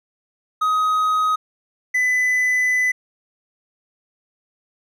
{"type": "tone pair in turn", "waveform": "triangle", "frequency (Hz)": [1259, 2002], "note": ["D#6", "B6"], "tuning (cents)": [20, 23], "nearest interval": "minor sixth", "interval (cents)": 803, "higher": "second", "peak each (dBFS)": -14, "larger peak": "neither", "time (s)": [[0.61, 1.36], [1.94, 2.92]], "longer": "second", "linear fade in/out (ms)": 10, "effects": []}